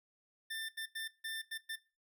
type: tone bursts at uneven times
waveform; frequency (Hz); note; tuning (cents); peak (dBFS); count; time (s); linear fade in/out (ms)
25% pulse; 1786; A6; +25; -35; 6; 0.5-0.69 / 0.77-0.86 / 0.95-1.08 / 1.24-1.42 / 1.51-1.58 / 1.69-1.76; 10
effects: noise-tail reverb RT60 0.3 s tail -19 dB re dry